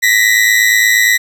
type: tone pair together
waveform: 40% pulse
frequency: 1891.5 / 2000 Hz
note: A#6 / B6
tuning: +25 / +21 cents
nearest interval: minor second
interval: 96 cents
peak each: -10 dBFS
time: 0.02-1.18 s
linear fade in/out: 20 ms
effects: none